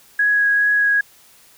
sine tone with vibrato, 1661.2 Hz, G#6, in tune, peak -13 dBFS, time 0.19-1.01 s, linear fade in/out 5 ms, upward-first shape triangle, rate 2.4 Hz, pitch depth 12 cents each way, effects white hiss -50 dBFS RMS until 1.57 s

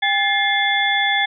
sine tone cluster, 800 / 1734 / 2112 / 3443 Hz, G5 / A6 / C7 / A7, +35 / -26 / +16 / -38 cents, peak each -21 dBFS, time 0.02-1.26 s, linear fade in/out 10 ms, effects none

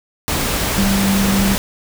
sine tone in noise, 196 Hz, G3, in tune, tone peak -14 dBFS, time 0.78-1.55 s, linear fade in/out 0 ms, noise pink, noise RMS -19 dBFS, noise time 0.28-1.58 s, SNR +2 dB, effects none

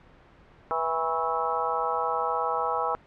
harmonic tone with a mistuned harmonic, 163.4 Hz, E3, 15 cents flat, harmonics 3 / 4 / 5 / 6 / 7 / 8, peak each -32 / -34 / -30 / -32 / -32 / -30 dBFS, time 0.71-2.95 s, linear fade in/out 0 ms, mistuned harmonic 7, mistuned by -69 cents, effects pink hiss -54 dBFS RMS until 3.06 s + low-pass 2000 Hz 12 dB/octave

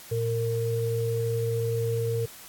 sine tone pair together, 115 / 460 Hz, A#2 / A#4, -23 / -23 cents, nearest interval 2 octaves, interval 2400 cents, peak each -27 / -27 dBFS, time 0.11-2.26 s, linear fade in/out 10 ms, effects white hiss -46 dBFS RMS until 2.48 s + AAC 64 kbps

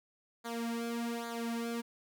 sawtooth tone with flanger, 233.3 Hz, A#3, 2 cents sharp, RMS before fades -37 dBFS, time 0.44-1.82 s, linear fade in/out 20 ms, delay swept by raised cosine 0.36 to 3.26 ms, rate 1.2 Hz, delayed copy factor -0.8, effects none

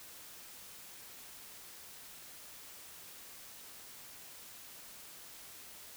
silence, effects white hiss -52 dBFS RMS until 5.96 s

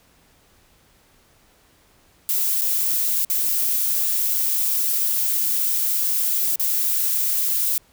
violet noise with dropouts, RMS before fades -21 dBFS, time 2.29-7.78 s, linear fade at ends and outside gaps 2 ms, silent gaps 2.613-2.617 / 3.249-3.299 / 6.558-6.596 s, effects pink hiss -57 dBFS RMS until 7.92 s

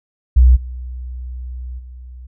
sine tone with level steps, 62.3 Hz, B1, 16 cents sharp, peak -5 / -25 / -32 dBFS, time 0.36-2.27 s, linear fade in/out 10 ms, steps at 0.55 / 1.78 s, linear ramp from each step 20 ms, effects none

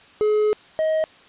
triangle tone pair in turn, 424.4 / 630.6 Hz, G#4 / D#5, +38 / +23 cents, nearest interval perfect fifth, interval 685 cents, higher second, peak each -14 / -16 dBFS, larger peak first, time 0.21-0.53 / 0.79-1.04 s, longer first, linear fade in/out 0 ms, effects white hiss -49 dBFS RMS until 1.28 s + resampled to 8000 Hz

